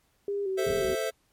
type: tone with vibrato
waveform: sine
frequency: 392 Hz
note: G4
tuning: in tune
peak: -27 dBFS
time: 0.28-0.95 s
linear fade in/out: 2 ms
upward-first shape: square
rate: 2.8 Hz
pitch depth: 47 cents each way
type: chord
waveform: square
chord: A minor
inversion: none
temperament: equal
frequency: 440 / 523.3 / 659.3 Hz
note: A4 / C5 / E5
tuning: 0 / 0 / 0 cents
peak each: -33 dBFS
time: 0.57-1.11 s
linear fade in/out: 20 ms
type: low-pass noise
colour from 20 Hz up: white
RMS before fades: -39 dBFS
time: 0.65-0.95 s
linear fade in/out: 20 ms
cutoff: 270 Hz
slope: 48 dB/octave
effects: pink hiss -69 dBFS RMS until 1.32 s + MP3 64 kbps